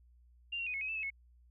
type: tone with pitch steps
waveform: sine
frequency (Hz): 2786 / 2743 / 2491 / 2187 / 2535 / 2641 / 2586 / 2191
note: F7 / F7 / D#7 / C#7 / D#7 / E7 / E7 / C#7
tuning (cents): -5 / -32 / +1 / -24 / +32 / +3 / -34 / -21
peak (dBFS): -35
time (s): 0.52-1.104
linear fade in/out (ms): 10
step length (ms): 73
effects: added 60 Hz sine -60 dBFS peak until 1.5 s